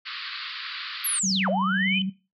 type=band-pass noise; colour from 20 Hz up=white; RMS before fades=-35 dBFS; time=0.05-1.2 s; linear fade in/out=20 ms; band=1100 to 4700 Hz; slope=96 dB/octave
type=linear two-way sweep; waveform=sine; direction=down then up; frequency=11920 to 512 to 2549 Hz; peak=-23 dBFS; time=1.04-1.99 s; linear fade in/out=10 ms; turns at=1.49 s
type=tone with exponential growth; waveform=sine; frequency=3038 Hz; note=F#7; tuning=45 cents sharp; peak=-24 dBFS; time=1.19-2.02 s; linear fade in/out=2 ms; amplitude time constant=180 ms
type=tone with vibrato; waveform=sine; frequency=190.5 Hz; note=G3; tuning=49 cents flat; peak=-25 dBFS; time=1.23-2.1 s; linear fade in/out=10 ms; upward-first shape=sine; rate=18 Hz; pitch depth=45 cents each way
effects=noise-tail reverb RT60 0.3 s tail -19 dB re dry